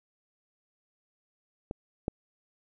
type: clicks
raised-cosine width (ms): 2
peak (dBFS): -21 / -15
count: 2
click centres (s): 1.711 / 2.081
effects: none